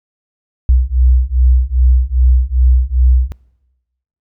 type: beating tone pair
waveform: sine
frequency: 61.74 / 64.24 Hz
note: B1 / C2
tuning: 0 / -31 cents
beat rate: 2.5 Hz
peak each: -10 dBFS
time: 0.69-3.32 s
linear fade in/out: 0 ms
effects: noise-tail reverb RT60 1.0 s tail -23 dB re dry + tanh soft clip ceiling -1 dBFS